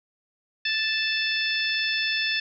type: harmonic tone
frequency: 879 Hz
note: A5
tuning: 2 cents flat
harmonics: 2 / 3 / 4 / 5 / 6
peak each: -28 / -28 / -29 / -35 / -31 dBFS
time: 0.65-2.4 s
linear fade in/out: 5 ms
effects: none